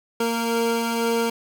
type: tone pair together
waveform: 25% pulse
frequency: 230.7 / 463.4 Hz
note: A#3 / A#4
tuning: -18 / -10 cents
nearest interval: octave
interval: 1208 cents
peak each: -20 dBFS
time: 0.2-1.3 s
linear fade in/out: 5 ms
effects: none